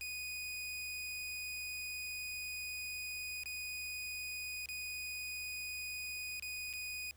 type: tone with dropouts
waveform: sawtooth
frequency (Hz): 2481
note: D#7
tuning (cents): -6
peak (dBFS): -37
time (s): 0.01-7.11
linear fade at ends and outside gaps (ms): 0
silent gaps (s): 3.435-3.458 / 4.658-4.688 / 6.397-6.424 / 6.729-6.736
effects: added 72 Hz sine -60 dBFS peak until 7.16 s + pink hiss -68 dBFS RMS until 7.16 s